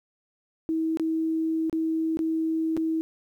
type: tone with dropouts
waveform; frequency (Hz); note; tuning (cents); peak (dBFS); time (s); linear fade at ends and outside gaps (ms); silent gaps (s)
sine; 321.7; E4; -42; -23; 0.69-3.01; 0; 0.972-0.997 / 1.697-1.728 / 2.171-2.191 / 2.767-2.774
effects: 10-bit